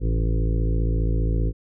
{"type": "harmonic tone with a mistuned harmonic", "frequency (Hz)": 55, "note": "A1", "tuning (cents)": 0, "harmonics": [1, 2, 3, 5, 6, 7, 8, 9], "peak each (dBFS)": [-20, -26, -30, -34, -36, -37, -38, -39], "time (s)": [0, 1.53], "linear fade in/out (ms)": 50, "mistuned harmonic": 1, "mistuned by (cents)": -120, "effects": []}